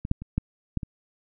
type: clicks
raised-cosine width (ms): 5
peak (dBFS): -19 / -9 / -24 / -11 / -12 / -20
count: 6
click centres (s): 0.051 / 0.114 / 0.22 / 0.38 / 0.773 / 0.832
effects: none